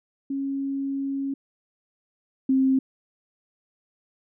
sine tone pair in turn, 274.5 / 264.9 Hz, C#4 / C4, -17 / +22 cents, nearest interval minor second, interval 61 cents, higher first, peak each -25 / -17 dBFS, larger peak second, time 0.3-1.34 / 2.49-2.79 s, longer first, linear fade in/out 5 ms, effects none

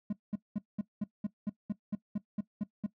triangle tone bursts, 207.7 Hz, G#3, in tune, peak -27 dBFS, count 13, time 0.1-2.864 s, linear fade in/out 5 ms, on 28 ms, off 200 ms, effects noise-tail reverb RT60 0.1 s tail -19 dB re dry + tanh soft clip ceiling -23 dBFS

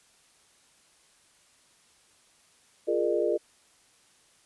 sine chord, Bb dominant seventh, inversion second, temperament equal with one note detuned, 349.2 / 415.3 / 466.2 / 602.8 Hz, F4 / Ab4 / Bb4 / D5, 0 / 0 / 0 / +45 cents, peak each -29 dBFS, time 2.87-3.38 s, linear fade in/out 20 ms, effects white hiss -62 dBFS RMS until 4.45 s + resampled to 24000 Hz

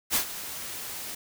white noise with ADSR envelope, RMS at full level -23 dBFS, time 0.1-1.15 s, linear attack 51 ms, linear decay 93 ms, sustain -14 dB, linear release 6 ms, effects none

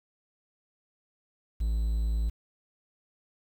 triangle tone, 55 Hz, A1, in tune, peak -23 dBFS, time 1.6-2.3 s, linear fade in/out 10 ms, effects 9-bit

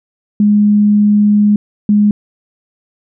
sine tone pair in turn, 207.7 / 207.7 Hz, G#3 / G#3, 0 / 0 cents, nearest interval unison, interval 0 cents, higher neither, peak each -6 dBFS, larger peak neither, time 0.4-1.56 / 1.89-2.11 s, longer first, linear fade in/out 2 ms, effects none

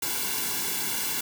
white noise with comb filter, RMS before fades -29 dBFS, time 0.02-1.21 s, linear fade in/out 5 ms, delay 1.6 ms, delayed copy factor -0.85, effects none

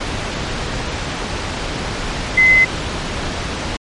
sine tone in noise, 2045 Hz, C7, 40 cents flat, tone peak -7 dBFS, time 2.37-2.65 s, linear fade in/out 10 ms, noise pink, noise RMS -22 dBFS, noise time 0-3.77 s, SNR +12 dB, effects low-pass 5000 Hz 12 dB/octave + MP3 48 kbps

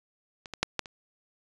clicks, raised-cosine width 0.2 ms, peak -24 / -19 / -6 / -10 / -25 dBFS, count 5, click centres 0.458 / 0.537 / 0.63 / 0.793 / 0.858 s, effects resampled to 22050 Hz

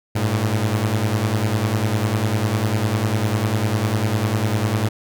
sawtooth beating tone pair, 102.3 / 112.3 Hz, G#2 / A2, -26 / +36 cents, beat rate 10 Hz, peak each -17 dBFS, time 0.15-4.89 s, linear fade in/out 10 ms, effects none

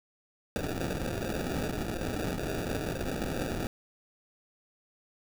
white noise with sample-and-hold, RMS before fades -33 dBFS, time 0.56-3.67 s, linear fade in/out 0 ms, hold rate 1050 Hz, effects none

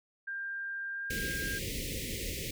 sine tone with pitch glide, 1594 to 1606 Hz, G6 to G6, +28 to +41 cents, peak -35 dBFS, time 0.27-1.59 s, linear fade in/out 10 ms, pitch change +13 cents, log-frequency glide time 0.92-1.09 s
pink band-stop noise, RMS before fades -37 dBFS, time 1.1-2.51 s, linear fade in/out 5 ms, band 550 to 1900 Hz, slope 96 dB/octave
effects none

